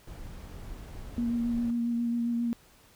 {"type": "noise", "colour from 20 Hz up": "brown", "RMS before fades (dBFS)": -42, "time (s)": [0.07, 1.71], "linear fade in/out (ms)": 5}
{"type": "tone with vibrato", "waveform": "sine", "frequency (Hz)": 235.7, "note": "A#3", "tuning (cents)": 19, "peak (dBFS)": -26, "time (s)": [1.18, 2.53], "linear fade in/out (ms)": 0, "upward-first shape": "sine", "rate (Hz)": 7.4, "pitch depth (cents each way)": 17}
{"effects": ["pink hiss -59 dBFS RMS until 2.95 s"]}